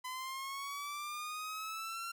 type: linear sweep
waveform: sawtooth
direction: up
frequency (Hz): 1010 to 1374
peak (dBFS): -36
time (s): 0.04-2.12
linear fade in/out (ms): 10
effects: none